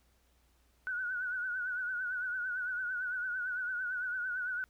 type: tone with vibrato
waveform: sine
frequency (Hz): 1480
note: F#6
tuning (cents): 0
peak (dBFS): -33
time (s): 0.87-4.64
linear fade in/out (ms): 0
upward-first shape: triangle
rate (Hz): 8.9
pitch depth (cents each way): 79
effects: added 60 Hz sine -68 dBFS peak until 4.69 s + pink hiss -72 dBFS RMS until 4.69 s